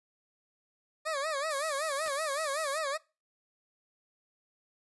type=tone with vibrato; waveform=20% pulse; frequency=592 Hz; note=D5; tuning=14 cents sharp; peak=-26 dBFS; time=1.05-2.98 s; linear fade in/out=20 ms; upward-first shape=sine; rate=5.3 Hz; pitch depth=150 cents each way
type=high-pass noise; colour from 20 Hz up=white; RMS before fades=-40 dBFS; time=1.5-2.79 s; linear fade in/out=5 ms; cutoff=7500 Hz; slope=12 dB/octave
type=clicks; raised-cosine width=0.2 ms; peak=-26 dBFS; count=2; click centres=2.063 / 2.078 s
effects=noise-tail reverb RT60 0.3 s tail -23 dB re dry + resampled to 24000 Hz